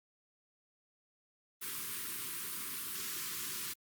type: band-stop noise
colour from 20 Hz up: white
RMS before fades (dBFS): -40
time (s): 1.61-3.74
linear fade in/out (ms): 20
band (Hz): 430 to 990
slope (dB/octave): 96
effects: high-pass 100 Hz 12 dB/octave + Opus 32 kbps